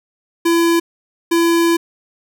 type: tone bursts at uneven times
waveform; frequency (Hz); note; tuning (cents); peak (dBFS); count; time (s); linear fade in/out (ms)
square; 336.7; E4; +37; -12; 2; 0.45-0.8 / 1.31-1.77; 10
effects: none